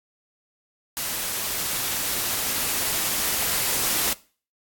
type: noise with level ramp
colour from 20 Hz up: white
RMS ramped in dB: -28 to -23 dBFS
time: 0.97-4.13 s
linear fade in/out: 0 ms
effects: noise-tail reverb RT60 0.4 s tail -21 dB re dry + AAC 64 kbps